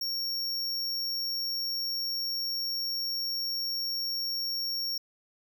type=tone; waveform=square; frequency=5520 Hz; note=F8; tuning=21 cents flat; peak=-30 dBFS; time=0.01-4.98 s; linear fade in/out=5 ms; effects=none